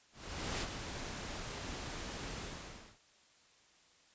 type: noise with ADSR envelope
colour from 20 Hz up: pink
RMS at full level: -36 dBFS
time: 0.12-2.99 s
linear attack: 500 ms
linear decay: 39 ms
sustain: -7 dB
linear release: 630 ms
effects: white hiss -66 dBFS RMS until 4.14 s + resampled to 16000 Hz